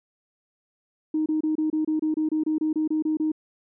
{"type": "tone bursts", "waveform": "sine", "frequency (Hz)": 311.1, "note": "D#4", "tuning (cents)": 0, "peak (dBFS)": -20, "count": 15, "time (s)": [1.14, 3.318], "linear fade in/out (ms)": 5, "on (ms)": 120, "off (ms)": 27, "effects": ["tanh soft clip ceiling -16 dBFS"]}